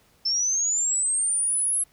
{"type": "linear sweep", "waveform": "sine", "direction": "up", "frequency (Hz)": [5274, 10940], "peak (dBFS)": -21, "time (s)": [0.25, 1.84], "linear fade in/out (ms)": 10, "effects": ["pink hiss -61 dBFS RMS until 1.92 s"]}